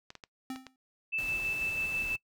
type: clicks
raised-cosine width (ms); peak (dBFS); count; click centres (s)
0.2; -27; 5; 0.104 / 0.153 / 0.238 / 0.56 / 0.667
type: tone with exponential decay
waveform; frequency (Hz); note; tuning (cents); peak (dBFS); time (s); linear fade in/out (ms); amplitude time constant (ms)
square; 261.1; C4; -3; -34; 0.5-0.76; 2; 55
type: tone with tremolo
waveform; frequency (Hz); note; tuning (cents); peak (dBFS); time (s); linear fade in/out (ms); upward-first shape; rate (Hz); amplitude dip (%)
sine; 2637; E7; 0; -29; 1.12-2.17; 20; square; 6.1; 30
type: noise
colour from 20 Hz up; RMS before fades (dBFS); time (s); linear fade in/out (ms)
pink; -45; 1.18-2.16; 5
effects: noise-tail reverb RT60 0.1 s tail -22 dB re dry